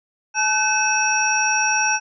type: tone cluster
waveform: sine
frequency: 861 / 1518 / 2597 / 5670 Hz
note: A5 / F#6 / E7 / F8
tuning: -38 / +44 / -26 / +25 cents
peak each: -22 dBFS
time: 0.34-2 s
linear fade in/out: 50 ms
effects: none